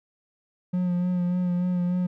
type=tone with vibrato; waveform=triangle; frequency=178.7 Hz; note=F3; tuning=40 cents sharp; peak=-20 dBFS; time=0.73-2.07 s; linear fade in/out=10 ms; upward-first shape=sine; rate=3.4 Hz; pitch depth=24 cents each way; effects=none